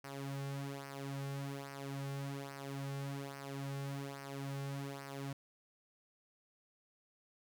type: tone with flanger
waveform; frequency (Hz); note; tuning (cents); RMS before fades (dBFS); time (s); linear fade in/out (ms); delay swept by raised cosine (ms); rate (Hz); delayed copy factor
sawtooth; 138.59; C#3; 0; -43; 0.04-5.33; 5; 0.27 to 3.17; 1.2; -0.7
effects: none